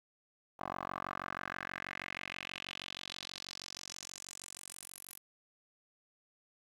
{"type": "tone with band-pass filter sweep", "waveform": "10% pulse", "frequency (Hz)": 46.25, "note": "F#1", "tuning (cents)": 0, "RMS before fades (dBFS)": -45, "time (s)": [0.59, 5.19], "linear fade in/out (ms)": 10, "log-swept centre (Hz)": [920, 12000], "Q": 2.8, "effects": ["11-bit"]}